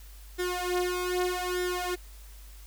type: tone with flanger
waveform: sawtooth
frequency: 360 Hz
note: F#4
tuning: 47 cents flat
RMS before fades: -30 dBFS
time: 0.38-1.96 s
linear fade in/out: 20 ms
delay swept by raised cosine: 0.55 to 3.65 ms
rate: 0.81 Hz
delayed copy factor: +0.9
effects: added 50 Hz sine -45 dBFS peak until 2.66 s + white hiss -55 dBFS RMS until 2.66 s